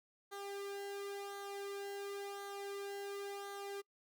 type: tone with flanger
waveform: sawtooth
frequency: 399.9 Hz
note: G4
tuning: 35 cents sharp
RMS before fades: -45 dBFS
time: 0.31-3.82 s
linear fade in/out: 20 ms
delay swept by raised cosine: 0.38 to 1.68 ms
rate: 0.94 Hz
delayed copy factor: -0.7
effects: noise-tail reverb RT60 0.1 s tail -26 dB re dry